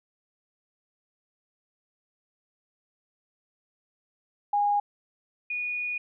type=tone pair in turn; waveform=sine; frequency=820 / 2457 Hz; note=G#5 / D#7; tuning=-22 / -22 cents; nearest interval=octave + perfect fifth; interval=1900 cents; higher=second; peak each=-21 / -28 dBFS; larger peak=first; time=4.53-4.8 / 5.5-5.98 s; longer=second; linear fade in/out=5 ms; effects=none